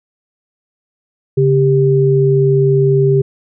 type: tone pair together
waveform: sine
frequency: 139.6 / 394.8 Hz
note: C#3 / G4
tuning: +13 / +12 cents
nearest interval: octave + tritone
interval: 1799 cents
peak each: -11 dBFS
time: 1.37-3.22 s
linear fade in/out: 10 ms
effects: none